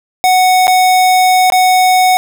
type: tone with dropouts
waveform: square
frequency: 740 Hz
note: F#5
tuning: in tune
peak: -7 dBFS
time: 0.24-2.17 s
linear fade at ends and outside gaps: 0 ms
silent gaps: 0.67-0.679 / 1.501-1.522 s
effects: none